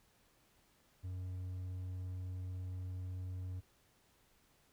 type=tone; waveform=triangle; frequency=91.8 Hz; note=F#2; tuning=13 cents flat; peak=-38 dBFS; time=1.03-3.61 s; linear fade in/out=20 ms; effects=pink hiss -71 dBFS RMS until 4.72 s